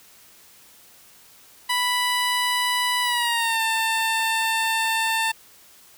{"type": "tone with pitch glide", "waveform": "15% pulse", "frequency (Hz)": [987.8, 895.4], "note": ["B5", "A5"], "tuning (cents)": [0, 30], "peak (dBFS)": -14, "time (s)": [1.69, 5.32], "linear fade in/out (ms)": 10, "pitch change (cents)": -170, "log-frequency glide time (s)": [3.02, 3.61], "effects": ["white hiss -51 dBFS RMS until 5.97 s"]}